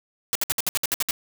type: noise bursts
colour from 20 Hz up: white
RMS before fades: -23 dBFS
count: 10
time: 0.33-1.109 s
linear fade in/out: 0 ms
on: 23 ms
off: 61 ms
effects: none